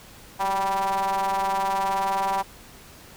square ring-modulated tone, 98.4 Hz, G2, 7 cents sharp, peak -20 dBFS, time 0.39-2.43 s, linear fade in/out 20 ms, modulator 876 Hz, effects pink hiss -47 dBFS RMS until 3.16 s

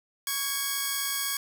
5% pulse tone pair together, 1114 / 1642.9 Hz, C#6 / G#6, +8 / -19 cents, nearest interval perfect fifth, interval 673 cents, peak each -19 dBFS, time 0.27-1.37 s, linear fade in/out 2 ms, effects none

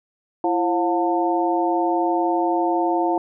harmonic tone with a mistuned harmonic, 178.8 Hz, F3, 41 cents sharp, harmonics 2 / 3 / 4 / 5, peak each -21 / -29 / -22 / -24 dBFS, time 0.44-3.18 s, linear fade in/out 2 ms, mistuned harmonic 2, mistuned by -100 cents, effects none

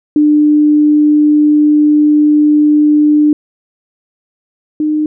sine tone pair in turn, 299.1 / 304.9 Hz, D4 / D#4, +32 / -35 cents, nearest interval unison, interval 33 cents, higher second, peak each -5 / -10 dBFS, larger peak first, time 0.16-3.33 / 4.8-5.06 s, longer first, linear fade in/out 2 ms, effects none

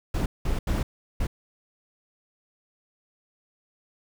brown noise bursts at uneven times, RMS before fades -25 dBFS, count 4, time 0.14-0.26 / 0.45-0.59 / 0.67-0.83 / 1.2-1.27 s, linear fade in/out 5 ms, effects none

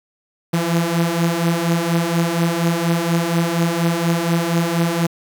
sawtooth beating tone pair, 165.9 / 170.1 Hz, E3 / F3, +11 / -45 cents, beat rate 4.2 Hz, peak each -17 / -14 dBFS, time 0.53-5.07 s, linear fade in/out 10 ms, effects 7-bit

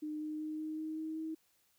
sine tone with pitch steps, 304.4 / 306.7 / 309 / 311.3 / 313.7 / 316 / 318.4 Hz, D#4 / D#4 / D#4 / D#4 / D#4 / D#4 / D#4, -38 / -25 / -12 / +1 / +14 / +27 / +40 cents, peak -37 dBFS, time 0.02-1.35 s, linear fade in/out 10 ms, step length 190 ms, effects white hiss -73 dBFS RMS until 1.78 s

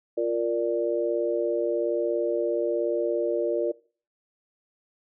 sine chord, Bb major, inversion second, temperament equal, 349.2 / 466.2 / 587.3 Hz, F4 / Bb4 / D5, 0 / 0 / 0 cents, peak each -27 dBFS, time 0.17-3.72 s, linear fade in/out 10 ms, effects noise-tail reverb RT60 0.4 s tail -21 dB re dry

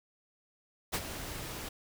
pink noise with ADSR envelope, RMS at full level -30 dBFS, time 0.92-1.69 s, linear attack 25 ms, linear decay 50 ms, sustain -11 dB, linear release 8 ms, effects none

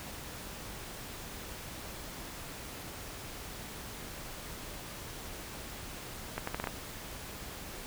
accelerating click train, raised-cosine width 0.5 ms, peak -18 dBFS, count 6, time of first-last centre 6.38-6.672 s, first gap 94 ms, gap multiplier 0.76, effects pink hiss -44 dBFS RMS until 7.86 s

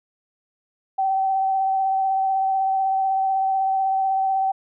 sine tone with vibrato, 770 Hz, G5, 31 cents flat, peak -18 dBFS, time 0.98-4.52 s, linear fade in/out 10 ms, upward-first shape sine, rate 16 Hz, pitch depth 16 cents each way, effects none

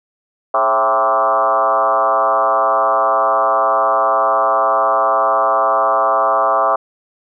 sine tone with frequency modulation, 910 Hz, A#5, 42 cents flat, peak -11 dBFS, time 0.54-6.76 s, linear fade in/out 5 ms, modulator 122 Hz, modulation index 2.9, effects none

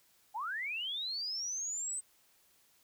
sine linear sweep, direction up, 778 to 8220 Hz, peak -35 dBFS, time 0.34-2.01 s, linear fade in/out 20 ms, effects white hiss -68 dBFS RMS until 2.83 s

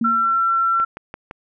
sine tone with exponential decay, 230.6 Hz, A#3, 19 cents flat, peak -16 dBFS, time 0.01-0.42 s, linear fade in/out 5 ms, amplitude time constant 87 ms
sine tone, 1352 Hz, E6, 43 cents sharp, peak -15 dBFS, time 0.04-0.85 s, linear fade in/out 10 ms
click train, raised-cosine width 0.5 ms, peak -17 dBFS, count 4, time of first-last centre 0.8-1.311 s, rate 5.87 Hz
effects none

